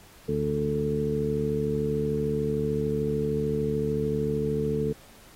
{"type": "harmonic tone with a mistuned harmonic", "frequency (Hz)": 73.42, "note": "D2", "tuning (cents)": 0, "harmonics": [1, 2, 3, 4, 5, 6], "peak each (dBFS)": [-38, -30, -31, -36, -38, -27], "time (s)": [0.28, 4.93], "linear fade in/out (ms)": 10, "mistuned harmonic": 1, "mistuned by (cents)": -19, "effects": ["pink hiss -53 dBFS RMS until 5.35 s", "AAC 48 kbps"]}